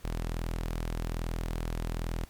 sawtooth tone, 41.2 Hz, E1, in tune, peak -27 dBFS, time 0.04-2.25 s, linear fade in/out 0 ms, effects pink hiss -57 dBFS RMS until 2.29 s + MP3 96 kbps

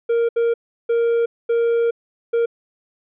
triangle tone bursts at uneven times, 466.2 Hz, A#4, in tune, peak -13 dBFS, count 5, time 0.09-0.29 / 0.36-0.54 / 0.89-1.26 / 1.49-1.91 / 2.33-2.46 s, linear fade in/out 10 ms, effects resampled to 8000 Hz

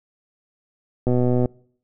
click train, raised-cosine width 2 ms, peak -8 dBFS, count 49, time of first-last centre 1.07-1.457 s, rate 124 Hz, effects noise-tail reverb RT60 0.6 s tail -26 dB re dry

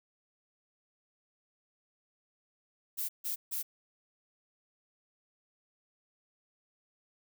violet noise bursts, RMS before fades -35 dBFS, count 3, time 2.97-3.63 s, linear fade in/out 20 ms, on 120 ms, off 150 ms, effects none

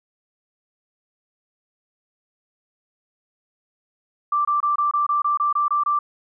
sine tone bursts, 1174.7 Hz, D6, in tune, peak -17 dBFS, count 11, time 4.32-5.99 s, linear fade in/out 5 ms, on 130 ms, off 24 ms, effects none

